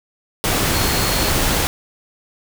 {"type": "tone in noise", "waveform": "sine", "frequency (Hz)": 4300, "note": "C8", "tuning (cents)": 47, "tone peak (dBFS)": -27, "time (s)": [0.74, 1.3], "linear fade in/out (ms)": 0, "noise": "pink", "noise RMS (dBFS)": -18, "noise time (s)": [0.44, 1.67], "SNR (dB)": -12, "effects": []}